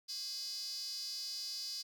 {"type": "tone with high-pass filter", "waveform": "square", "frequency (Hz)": 230.8, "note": "A#3", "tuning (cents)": -17, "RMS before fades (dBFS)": -42, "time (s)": [0.08, 1.83], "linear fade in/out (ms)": 20, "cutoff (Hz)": 4800, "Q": 9.8, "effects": []}